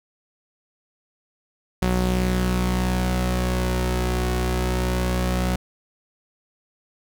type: tone pair together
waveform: sawtooth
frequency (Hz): 61.5 / 184.3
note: B1 / F#3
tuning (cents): -7 / -7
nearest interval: octave + perfect fifth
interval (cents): 1900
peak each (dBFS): -18 / -20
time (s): 1.82-5.56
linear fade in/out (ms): 5
effects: none